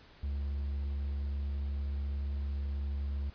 triangle tone, 70.2 Hz, C#2, 22 cents sharp, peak -30 dBFS, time 0.23-3.3 s, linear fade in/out 5 ms, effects pink hiss -58 dBFS RMS until 3.34 s + resampled to 11025 Hz

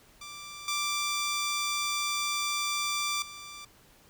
10% pulse tone with level steps, 1176 Hz, D6, 2 cents sharp, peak -33 / -20 / -34 dBFS, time 0.21-3.65 s, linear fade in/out 5 ms, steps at 0.68 / 3.22 s, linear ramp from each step 2 ms, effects pink hiss -59 dBFS RMS until 4.09 s

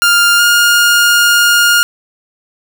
sawtooth tone pair in turn, 1400 / 1417.9 Hz, F6 / F6, +4 / +26 cents, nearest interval unison, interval 22 cents, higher second, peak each -3 dBFS, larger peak neither, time 0.02-0.39 / 0.39-1.83 s, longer second, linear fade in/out 0 ms, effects none

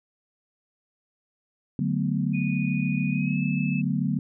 sine chord, B minor seventh, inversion first, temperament equal with one note detuned, 146.83 / 186.39 / 220 / 246.9 Hz, D3 / F#3 / A3 / B3, 0 / +13 / 0 / 0 cents, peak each -27 / -27 / -30 / -29 dBFS, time 1.79-4.19 s, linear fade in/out 2 ms
sine tone with pitch glide, 2471 to 2613 Hz, D#7 to E7, -13 to -16 cents, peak -34 dBFS, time 2.33-3.82 s, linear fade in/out 20 ms, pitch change +97 cents, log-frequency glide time 3.11-3.4 s
effects none

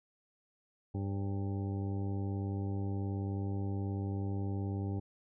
harmonic tone with a mistuned harmonic, 98.7 Hz, G2, 12 cents sharp, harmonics 1 / 2 / 3 / 4 / 5 / 6 / 8 / 9, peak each -34 / -41 / -42 / -46 / -54 / -55 / -51 / -62 dBFS, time 0.94-5 s, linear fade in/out 10 ms, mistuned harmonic 6, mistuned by -62 cents, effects none

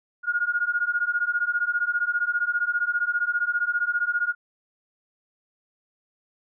sine beating tone pair, 1423 / 1438 Hz, F6 / F#6, +32 / -50 cents, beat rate 15 Hz, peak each -25 dBFS, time 0.23-4.35 s, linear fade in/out 50 ms, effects none

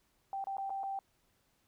sine tone with dropouts, 782 Hz, G5, 4 cents flat, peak -35 dBFS, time 0.33-0.99 s, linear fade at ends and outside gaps 1 ms, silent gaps 0.441-0.47 / 0.569-0.582 / 0.696-0.703 / 0.833-0.837 s, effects pink hiss -74 dBFS RMS until 1.67 s

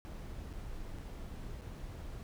brown noise with dropouts, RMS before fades -44 dBFS, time 0.05-2.23 s, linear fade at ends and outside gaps 0 ms, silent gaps 0.529-0.536 / 0.986-0.991 / 1.612-1.618 s, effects none

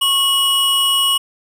square tone pair together, 1092 / 2915 Hz, C#6 / F#7, -26 / -26 cents, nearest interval octave + perfect fourth, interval 1700 cents, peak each -22 / -14 dBFS, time 0.01-1.18 s, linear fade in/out 10 ms, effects none

